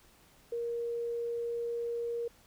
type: tone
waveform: sine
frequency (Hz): 470.1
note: A#4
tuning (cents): +15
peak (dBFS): -32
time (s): 0.52-2.28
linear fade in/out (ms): 5
effects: pink hiss -62 dBFS RMS until 2.46 s